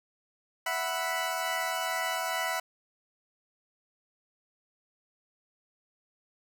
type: chord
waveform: 20% pulse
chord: E suspended second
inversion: none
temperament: equal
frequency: 659.3 / 740 / 987.8 Hz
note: E5 / F#5 / B5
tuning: 0 / 0 / 0 cents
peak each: -29 dBFS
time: 0.66-2.6 s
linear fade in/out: 5 ms
effects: none